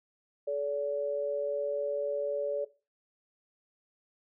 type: tone pair together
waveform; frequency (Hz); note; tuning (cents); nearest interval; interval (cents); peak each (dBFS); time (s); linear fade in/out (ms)
sine; 429.5 / 573.3; A4 / D5; -42 / -42; perfect fourth; 500; -35 / -30; 0.47-2.65; 10
effects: noise-tail reverb RT60 0.3 s tail -17 dB re dry